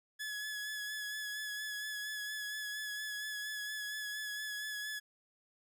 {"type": "tone with vibrato", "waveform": "sawtooth", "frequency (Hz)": 1700, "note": "G#6", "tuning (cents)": 40, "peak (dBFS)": -35, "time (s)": [0.19, 5], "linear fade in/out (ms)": 20, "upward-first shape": "sine", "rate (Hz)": 4.3, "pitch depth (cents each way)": 25, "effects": []}